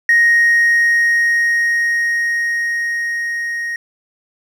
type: tone with level ramp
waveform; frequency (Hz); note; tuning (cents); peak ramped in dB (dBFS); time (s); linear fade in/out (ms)
triangle; 1871; A#6; +6; -5 to -18; 0.09-3.76; 2
effects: tanh soft clip ceiling -4 dBFS